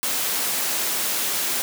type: high-pass noise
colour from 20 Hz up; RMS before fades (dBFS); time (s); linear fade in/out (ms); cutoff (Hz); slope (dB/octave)
white; -24; 0.03-1.62; 0; 180; 12
effects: none